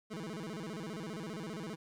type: tone with vibrato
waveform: 25% pulse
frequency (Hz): 187.3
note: F#3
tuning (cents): +21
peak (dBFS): -36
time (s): 0.1-1.76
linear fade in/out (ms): 20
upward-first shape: square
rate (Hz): 15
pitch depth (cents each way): 250
effects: low-pass 9000 Hz 12 dB/octave + 11-bit